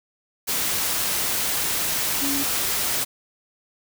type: tone in noise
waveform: sine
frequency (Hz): 279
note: C#4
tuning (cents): +11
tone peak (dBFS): -26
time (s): 2.21-2.44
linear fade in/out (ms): 20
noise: white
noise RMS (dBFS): -24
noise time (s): 0.47-3.05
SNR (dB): -5
effects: none